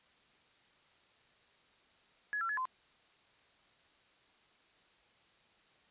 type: tone with pitch steps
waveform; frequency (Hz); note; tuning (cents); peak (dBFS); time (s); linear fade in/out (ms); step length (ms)
sine; 1687 / 1353 / 1702 / 1032; G#6 / E6 / G#6 / C6; +27 / +45 / +42 / -24; -33; 2.33-2.654; 0; 81
effects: white hiss -67 dBFS RMS until 5.9 s + resampled to 8000 Hz